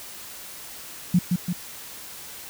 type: tone with echo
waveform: sine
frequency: 178.1 Hz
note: F3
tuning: 34 cents sharp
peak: -14 dBFS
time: 1.14-1.19 s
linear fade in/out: 5 ms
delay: 170 ms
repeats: 2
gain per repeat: -4 dB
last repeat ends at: 1.53 s
effects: white hiss -40 dBFS RMS until 2.49 s